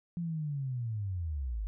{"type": "linear sweep", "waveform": "sine", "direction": "down", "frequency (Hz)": [174.61, 47], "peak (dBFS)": -32, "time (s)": [0.17, 1.67], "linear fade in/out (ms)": 0, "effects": []}